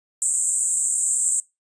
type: band-pass noise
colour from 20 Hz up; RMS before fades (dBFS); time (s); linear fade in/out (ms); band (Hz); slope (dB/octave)
white; -22; 0.22-1.4; 0; 7400 to 8700; 96
effects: noise-tail reverb RT60 0.2 s tail -20 dB re dry + resampled to 22050 Hz